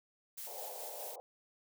blue noise with tremolo, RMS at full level -45 dBFS, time 0.37-1.16 s, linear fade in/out 10 ms, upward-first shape square, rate 4.8 Hz, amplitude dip 25%
pink band-pass noise, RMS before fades -49 dBFS, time 0.47-1.2 s, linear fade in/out 0 ms, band 480 to 860 Hz, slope 48 dB/octave
effects none

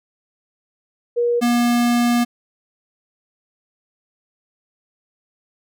sine / square tone pair in turn, 477.4 / 239.5 Hz, A#4 / A#3, +41 / +47 cents, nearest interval octave, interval 1194 cents, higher first, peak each -15 dBFS, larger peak neither, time 1.16-1.41 / 1.41-2.25 s, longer second, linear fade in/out 20 ms, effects none

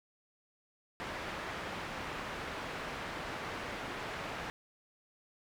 white low-pass noise, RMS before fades -41 dBFS, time 1-4.5 s, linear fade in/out 0 ms, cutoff 1800 Hz, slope 12 dB/octave, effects none

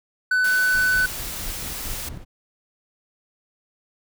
triangle tone, 1500 Hz, F#6, 23 cents sharp, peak -15 dBFS, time 0.31-1.06 s, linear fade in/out 5 ms
white noise, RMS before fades -32 dBFS, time 0.44-2.09 s, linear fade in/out 5 ms
brown noise with tremolo, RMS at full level -34 dBFS, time 0.73-2.25 s, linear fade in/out 20 ms, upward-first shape square, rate 4.5 Hz, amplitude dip 45%
effects none

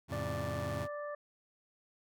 sawtooth chord, F augmented, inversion none, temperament just, 87.31 / 109.13 / 136.42 Hz, F2 / A2 / C#3, 0 / -14 / -27 cents, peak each -37 dBFS, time 0.08-0.88 s, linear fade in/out 50 ms
harmonic tone, 587.3 Hz, D5, in tune, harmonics 1 / 2 / 3, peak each -39 / -45 / -49 dBFS, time 0.12-1.15 s, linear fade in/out 5 ms
effects none

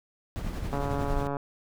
brown noise with tremolo, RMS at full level -30 dBFS, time 0.36-1.27 s, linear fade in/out 0 ms, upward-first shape sine, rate 11 Hz, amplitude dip 40%
click train, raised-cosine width 1 ms, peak -18 dBFS, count 91, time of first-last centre 0.73-1.368 s, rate 141 Hz
effects none

